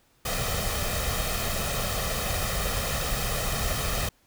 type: noise with comb filter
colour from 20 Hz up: pink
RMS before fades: -28 dBFS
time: 0.25-4.09 s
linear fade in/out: 5 ms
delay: 1.6 ms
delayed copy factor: +0.65
effects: pink hiss -64 dBFS RMS until 4.26 s